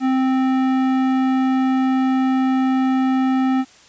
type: tone with tanh clipping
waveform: sine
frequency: 261.6 Hz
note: C4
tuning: in tune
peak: -17 dBFS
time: 0-3.65 s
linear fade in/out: 50 ms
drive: 16 dB
effects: white hiss -48 dBFS RMS until 3.88 s + resampled to 16000 Hz